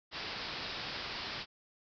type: low-pass noise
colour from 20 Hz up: white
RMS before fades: -41 dBFS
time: 0.11-1.46 s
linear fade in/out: 50 ms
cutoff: 5200 Hz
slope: 96 dB/octave
effects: none